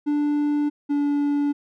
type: tone pair in turn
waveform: triangle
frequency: 293.7 / 288.3 Hz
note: D4 / D4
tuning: 0 / -32 cents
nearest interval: unison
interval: 32 cents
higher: first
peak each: -17 dBFS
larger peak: neither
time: 0.06-0.7 / 0.89-1.53 s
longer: neither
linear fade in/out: 20 ms
effects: none